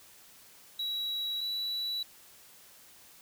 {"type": "tone pair in turn", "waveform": "triangle", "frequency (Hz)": [3889, 3934], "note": ["B7", "B7"], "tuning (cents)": [-27, -7], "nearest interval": "unison", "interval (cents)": 20, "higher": "second", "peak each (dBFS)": [-30, -30], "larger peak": "neither", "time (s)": [[0.79, 1.41], [1.41, 2.03]], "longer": "neither", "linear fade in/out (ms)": 5, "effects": ["white hiss -56 dBFS RMS until 3.21 s"]}